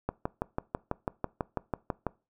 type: click train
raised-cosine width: 1 ms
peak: -15 dBFS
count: 13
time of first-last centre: 0.09-2.067 s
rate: 6.07 Hz
effects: noise-tail reverb RT60 0.3 s tail -22 dB re dry